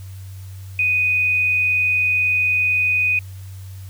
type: tone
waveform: sine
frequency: 2489 Hz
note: D#7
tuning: in tune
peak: -15 dBFS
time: 0.79-3.19 s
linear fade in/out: 2 ms
effects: added 95 Hz sine -32 dBFS peak until 3.89 s + white hiss -49 dBFS RMS until 3.89 s